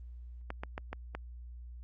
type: clicks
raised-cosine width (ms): 0.5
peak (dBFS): -23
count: 5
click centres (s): 0.504 / 0.635 / 0.779 / 0.93 / 1.15
effects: added 60 Hz sine -44 dBFS peak until 1.83 s + Opus 24 kbps